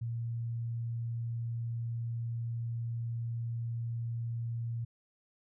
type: tone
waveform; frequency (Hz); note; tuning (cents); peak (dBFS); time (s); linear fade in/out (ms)
sine; 116.54; A#2; 0; -33; 0.01-4.85; 10
effects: none